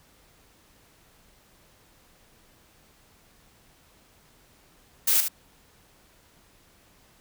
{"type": "noise with echo", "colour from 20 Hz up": "blue", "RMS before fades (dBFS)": -21, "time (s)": [5.07, 5.21], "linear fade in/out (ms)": 10, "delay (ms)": 75, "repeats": 1, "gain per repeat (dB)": -7, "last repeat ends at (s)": 5.285, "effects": ["pink hiss -59 dBFS RMS until 7.2 s"]}